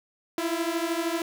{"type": "beating tone pair", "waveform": "sawtooth", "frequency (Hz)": [327.7, 340.7], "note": ["E4", "F4"], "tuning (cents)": [-10, -43], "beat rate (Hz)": 13, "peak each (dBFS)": -25, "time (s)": [0.38, 1.22], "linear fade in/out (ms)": 2, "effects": []}